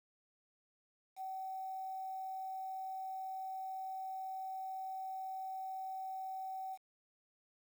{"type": "tone with quantisation", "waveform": "sine", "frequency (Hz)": 761, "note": "F#5", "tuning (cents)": 48, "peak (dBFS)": -40, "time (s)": [1.16, 6.78], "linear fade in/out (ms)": 50, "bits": 10, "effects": []}